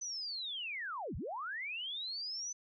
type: linear two-way sweep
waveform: sine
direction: down then up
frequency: 6100 to 44.84 to 6100 Hz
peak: -38 dBFS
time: 0.01-2.53 s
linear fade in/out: 10 ms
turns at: 1.16 s
effects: none